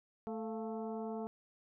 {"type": "harmonic tone with a mistuned harmonic", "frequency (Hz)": 220, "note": "A3", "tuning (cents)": 0, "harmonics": [1, 2, 3, 4, 5, 6], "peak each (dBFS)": [-41, -42, -46, -49, -57, -59], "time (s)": [0.27, 1.27], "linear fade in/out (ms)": 0, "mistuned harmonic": 3, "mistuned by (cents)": 75, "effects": []}